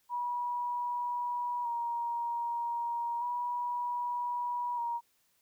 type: tone with vibrato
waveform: sine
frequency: 956 Hz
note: A#5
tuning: 43 cents sharp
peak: -31 dBFS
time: 0.09-5.01 s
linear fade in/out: 50 ms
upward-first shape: square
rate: 0.32 Hz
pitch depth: 24 cents each way
effects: white hiss -72 dBFS RMS until 5.41 s